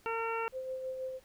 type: harmonic tone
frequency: 455.2 Hz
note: A#4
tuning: 41 cents flat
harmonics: 1 / 2 / 3 / 4 / 5 / 6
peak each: -36 / -37 / -38 / -49 / -45 / -42 dBFS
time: 0.06-0.48 s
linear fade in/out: 0 ms
type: tone with tremolo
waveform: sine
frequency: 520 Hz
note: C5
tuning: 11 cents flat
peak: -34 dBFS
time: 0.52-1.2 s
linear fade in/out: 50 ms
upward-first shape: sine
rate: 6.2 Hz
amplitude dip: 40%
effects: pink hiss -64 dBFS RMS until 1.24 s